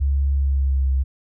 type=tone with pitch glide; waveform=sine; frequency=69.3 to 66.52 Hz; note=C#2 to C2; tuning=0 to +29 cents; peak=-16 dBFS; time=0-1.04 s; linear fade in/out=20 ms; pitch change=-71 cents; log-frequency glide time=0.33-0.92 s; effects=none